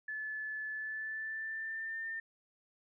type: tone with pitch glide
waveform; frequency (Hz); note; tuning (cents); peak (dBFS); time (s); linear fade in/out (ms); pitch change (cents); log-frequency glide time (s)
sine; 1731 to 1804.5; A6 to A6; -29 to +43; -37; 0.08-2.2; 5; +72; 0.71-2.06
effects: none